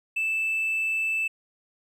triangle tone, 2638 Hz, E7, 1 cent sharp, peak -21 dBFS, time 0.16-1.28 s, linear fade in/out 10 ms, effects tanh soft clip ceiling -19 dBFS

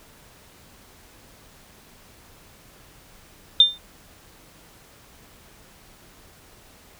sine tone with exponential decay, 3600 Hz, A7, 39 cents sharp, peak -6 dBFS, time 3.6-3.78 s, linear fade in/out 2 ms, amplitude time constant 39 ms, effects pink hiss -51 dBFS RMS until 6.99 s

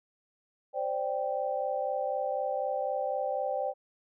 sine chord, C suspended second, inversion none, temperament equal, 523.3 / 587.3 / 784 Hz, C5 / D5 / G5, 0 / 0 / 0 cents, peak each -33 dBFS, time 0.73-3.74 s, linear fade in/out 50 ms, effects none

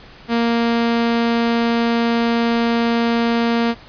sawtooth tone, 233.1 Hz, A#3, in tune, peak -11 dBFS, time 0.28-3.75 s, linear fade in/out 50 ms, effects pink hiss -42 dBFS RMS until 3.88 s + resampled to 11025 Hz

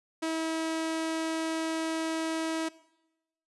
sawtooth tone, 322.6 Hz, E4, 37 cents flat, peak -25 dBFS, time 0.22-2.69 s, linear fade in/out 10 ms, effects noise-tail reverb RT60 0.9 s tail -20 dB re dry + resampled to 24000 Hz

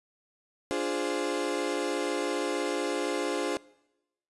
35% pulse chord, D half-diminished seventh, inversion none, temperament equal, 293.7 / 349.2 / 415.3 / 523.3 Hz, D4 / F4 / Ab4 / C5, 0 / 0 / 0 / 0 cents, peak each -32 dBFS, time 0.71-3.57 s, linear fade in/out 0 ms, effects noise-tail reverb RT60 0.9 s tail -22 dB re dry + resampled to 24000 Hz

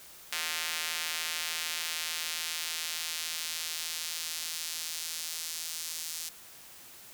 square tone with high-pass filter sweep, 81.7 Hz, E2, 15 cents flat, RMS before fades -36 dBFS, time 0.32-6.29 s, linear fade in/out 5 ms, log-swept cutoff 2200 to 5600 Hz, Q 0.88, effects white hiss -51 dBFS RMS until 7.13 s

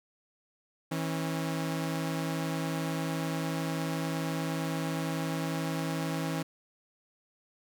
sawtooth tone pair together, 161.9 / 272.7 Hz, E3 / C#4, -31 / -28 cents, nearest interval major sixth, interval 903 cents, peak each -28 / -31 dBFS, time 0.91-6.43 s, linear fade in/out 10 ms, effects none

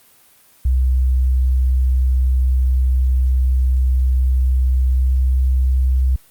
sine tone with pitch glide, 64 to 64.52 Hz, C2 to C2, -38 to -24 cents, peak -12 dBFS, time 0.65-6.16 s, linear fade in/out 5 ms, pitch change +14 cents, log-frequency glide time 4.94-5.22 s, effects white hiss -51 dBFS RMS until 6.3 s + Opus 32 kbps

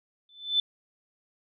sine tone with exponential growth, 3520 Hz, A7, in tune, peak -18 dBFS, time 0.29-0.6 s, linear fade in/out 2 ms, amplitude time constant 66 ms, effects none

